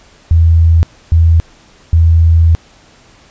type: tone bursts at uneven times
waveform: sine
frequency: 82.41 Hz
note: E2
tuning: in tune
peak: -4 dBFS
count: 3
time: 0.31-0.83 / 1.12-1.4 / 1.93-2.55 s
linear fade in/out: 0 ms
effects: pink hiss -44 dBFS RMS until 3.3 s + resampled to 16000 Hz